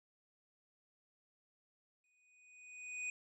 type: tone with exponential growth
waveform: square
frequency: 2484 Hz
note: D#7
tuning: 3 cents flat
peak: -38 dBFS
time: 2.04-3.1 s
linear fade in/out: 2 ms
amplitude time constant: 230 ms
effects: resampled to 22050 Hz